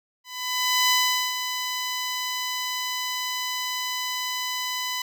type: tone with ADSR envelope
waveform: 10% pulse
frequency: 1002 Hz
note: B5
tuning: 25 cents sharp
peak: -9 dBFS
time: 0.24-5.02 s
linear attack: 660 ms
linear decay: 430 ms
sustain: -9 dB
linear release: 3 ms
effects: none